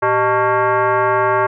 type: tone with frequency modulation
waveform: sine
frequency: 113.2 Hz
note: A2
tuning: 50 cents sharp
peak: -12 dBFS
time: 0.02-1.47 s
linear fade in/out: 10 ms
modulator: 501 Hz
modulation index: 2.7
effects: none